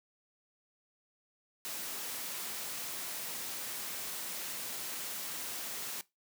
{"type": "noise", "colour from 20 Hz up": "white", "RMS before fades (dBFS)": -40, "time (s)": [1.65, 6.01], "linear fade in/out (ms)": 0, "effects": ["noise-tail reverb RT60 0.2 s tail -20 dB re dry", "high-pass 150 Hz 12 dB/octave"]}